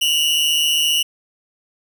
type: tone pair together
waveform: 40% pulse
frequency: 2808 / 2963 Hz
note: F7 / F#7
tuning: +9 / +2 cents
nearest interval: minor second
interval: 93 cents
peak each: -17 dBFS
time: 0.01-1.03 s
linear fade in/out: 10 ms
effects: none